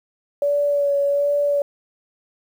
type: tone with vibrato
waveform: sine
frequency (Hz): 571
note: D5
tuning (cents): -49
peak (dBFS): -16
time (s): 0.42-1.62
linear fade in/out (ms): 2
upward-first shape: sine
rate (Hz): 1.3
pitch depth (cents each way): 21
effects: 8-bit